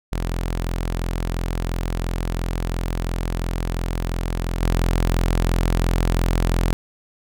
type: tone with level steps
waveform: sawtooth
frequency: 42.9 Hz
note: F1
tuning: 30 cents flat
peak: -18 / -13 dBFS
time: 0.12-6.73 s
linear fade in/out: 0 ms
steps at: 4.61 s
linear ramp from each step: 2 ms
effects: none